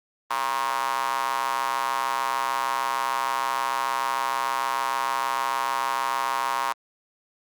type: tone with high-pass filter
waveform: square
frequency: 63.3 Hz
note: B1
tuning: 43 cents sharp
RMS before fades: -26 dBFS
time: 0.3-6.73 s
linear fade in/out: 10 ms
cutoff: 1000 Hz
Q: 5.2
effects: Opus 32 kbps